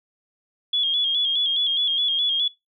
sine tone with vibrato, 3322 Hz, G#7, in tune, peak -19 dBFS, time 0.73-2.48 s, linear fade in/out 5 ms, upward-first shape square, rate 4.8 Hz, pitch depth 47 cents each way, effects noise-tail reverb RT60 0.2 s tail -20 dB re dry

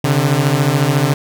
sawtooth beating tone pair, 134.2 / 148.2 Hz, C3 / D3, +44 / +16 cents, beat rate 14 Hz, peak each -11 dBFS, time 0.04-1.14 s, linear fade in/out 5 ms, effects none

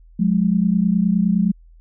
sine tone pair together, 180.9 / 210.6 Hz, F#3 / G#3, -39 / +24 cents, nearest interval minor third, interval 263 cents, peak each -17 dBFS, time 0.19-1.52 s, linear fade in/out 10 ms, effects added 41 Hz sine -44 dBFS peak until 1.8 s

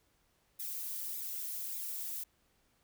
violet noise with flanger, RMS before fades -40 dBFS, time 0.59-2.24 s, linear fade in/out 10 ms, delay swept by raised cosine 0.66 to 3.06 ms, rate 1.7 Hz, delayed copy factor -0.75, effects pink hiss -73 dBFS RMS until 2.83 s

